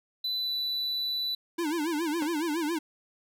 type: tone with pitch glide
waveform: triangle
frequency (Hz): 3997 to 3972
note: B7 to B7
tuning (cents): +20 to +9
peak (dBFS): -27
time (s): 0.24-1.35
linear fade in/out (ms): 5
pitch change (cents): -11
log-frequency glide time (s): 0.39-0.52
type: tone with vibrato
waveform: square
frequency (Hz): 318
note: D#4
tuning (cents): +38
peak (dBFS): -28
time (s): 1.58-2.79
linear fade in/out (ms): 10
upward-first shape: sine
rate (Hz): 7.2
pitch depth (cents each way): 150
type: tone with exponential decay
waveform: sawtooth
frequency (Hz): 273.1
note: C#4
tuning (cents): -26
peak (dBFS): -28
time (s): 2.22-2.31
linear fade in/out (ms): 2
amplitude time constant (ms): 19
effects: none